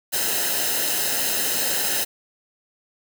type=noise with comb filter; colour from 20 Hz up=white; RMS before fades=-23 dBFS; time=0.12-2.05 s; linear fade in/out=20 ms; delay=0.87 ms; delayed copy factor=-0.7; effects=none